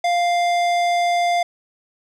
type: tone with tanh clipping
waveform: sine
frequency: 698.5 Hz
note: F5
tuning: in tune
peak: -18 dBFS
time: 0.04-1.43 s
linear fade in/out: 5 ms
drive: 17 dB
effects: none